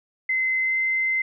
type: tone with pitch glide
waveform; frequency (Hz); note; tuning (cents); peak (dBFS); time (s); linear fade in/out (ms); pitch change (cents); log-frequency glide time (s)
sine; 2056 to 2069; C7 to C7; -31 to -20; -20; 0.29-1.22; 5; +11; 0.61-0.76
effects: none